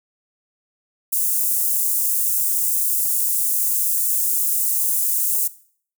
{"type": "high-pass noise", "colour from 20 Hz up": "white", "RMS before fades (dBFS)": -20, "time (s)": [1.12, 5.48], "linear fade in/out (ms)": 10, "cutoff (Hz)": 8000, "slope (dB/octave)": 24, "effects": ["noise-tail reverb RT60 0.5 s tail -17 dB re dry"]}